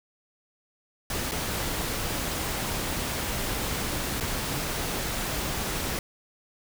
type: noise with dropouts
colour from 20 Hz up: pink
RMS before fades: -30 dBFS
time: 1.1-5.99 s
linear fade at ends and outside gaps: 2 ms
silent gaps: 1.313-1.318 / 4.201-4.207 s
effects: none